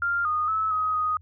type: tone with pitch steps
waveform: sine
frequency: 1395 / 1232 / 1300 / 1261 / 1247 Hz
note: F6 / D#6 / E6 / D#6 / D#6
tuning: -2 / -17 / -24 / +23 / +3 cents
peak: -22 dBFS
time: 0.02-1.17 s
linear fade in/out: 2 ms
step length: 230 ms
effects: added 86 Hz sine -48 dBFS peak until 1.21 s